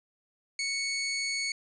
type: tone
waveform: 20% pulse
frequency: 2217 Hz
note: C#7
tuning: in tune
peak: -24 dBFS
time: 0.59-1.52 s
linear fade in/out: 2 ms
effects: resampled to 22050 Hz